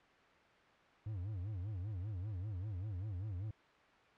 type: tone with vibrato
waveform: triangle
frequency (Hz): 98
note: G2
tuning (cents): 0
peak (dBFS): -37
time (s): 1.06-3.51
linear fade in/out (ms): 5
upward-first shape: sine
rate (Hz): 5.1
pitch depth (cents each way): 210
effects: white hiss -64 dBFS RMS until 4.17 s + low-pass 2000 Hz 12 dB/octave